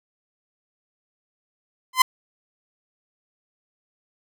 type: tone with exponential growth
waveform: sawtooth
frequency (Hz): 1028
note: C6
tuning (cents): -31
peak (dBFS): -4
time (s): 1.93-2.02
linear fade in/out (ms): 5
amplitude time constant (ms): 18
effects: none